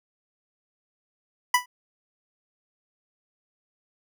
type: tone with exponential decay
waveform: 25% pulse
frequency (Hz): 987.8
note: B5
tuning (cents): 0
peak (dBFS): -10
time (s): 1.54-1.66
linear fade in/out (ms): 5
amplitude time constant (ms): 26
effects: none